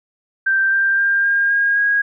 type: tone with pitch steps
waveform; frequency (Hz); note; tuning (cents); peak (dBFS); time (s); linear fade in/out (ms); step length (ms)
sine; 1568 / 1582.6 / 1597.3 / 1612.1 / 1627.1 / 1642.2; G6 / G6 / G6 / G6 / G#6 / G#6; 0 / +16 / +32 / +48 / -36 / -20; -13; 0.46-2.02; 10; 260
effects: none